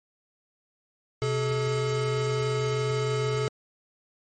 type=tone pair together; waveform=square; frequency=127.72 / 429.6 Hz; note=C3 / A4; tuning=-41 / -41 cents; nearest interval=octave + major sixth; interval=2100 cents; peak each=-28 dBFS; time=1.22-3.48 s; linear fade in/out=0 ms; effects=MP3 32 kbps